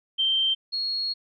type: tone pair in turn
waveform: sine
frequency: 3136 / 4307 Hz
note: G7 / C8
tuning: 0 / +49 cents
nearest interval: perfect fourth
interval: 549 cents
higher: second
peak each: -20 / -25 dBFS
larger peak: first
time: 0.18-0.55 / 0.72-1.14 s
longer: second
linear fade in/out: 20 ms
effects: none